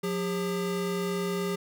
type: tone pair together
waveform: square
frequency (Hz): 179.7 / 402.7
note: F3 / G4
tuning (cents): +50 / +47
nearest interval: octave + major second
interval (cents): 1397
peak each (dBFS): -32 / -31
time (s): 0.03-1.56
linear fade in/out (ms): 10
effects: none